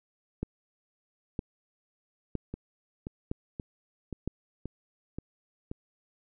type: two click trains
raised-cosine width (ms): 3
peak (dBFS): -18 / -23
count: 5 / 7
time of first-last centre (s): 0.43-4.276 / 2.54-5.715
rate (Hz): 1.04 / 1.89
effects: none